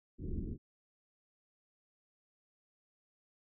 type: low-pass noise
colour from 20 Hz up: pink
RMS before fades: -39 dBFS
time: 0.18-0.58 s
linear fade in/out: 50 ms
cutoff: 380 Hz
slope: 48 dB/octave
effects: none